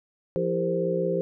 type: tone cluster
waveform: sine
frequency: 172.2 / 330.6 / 397.3 / 462.4 / 519 Hz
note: F3 / E4 / G4 / A#4 / C5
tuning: -24 / +5 / +23 / -14 / -14 cents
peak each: -29 / -34 / -28 / -33 / -27 dBFS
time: 0.36-1.21 s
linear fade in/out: 0 ms
effects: none